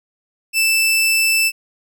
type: tone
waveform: sawtooth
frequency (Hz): 2646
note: E7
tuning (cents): +6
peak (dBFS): -10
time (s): 0.53-1.52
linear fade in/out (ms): 50
effects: none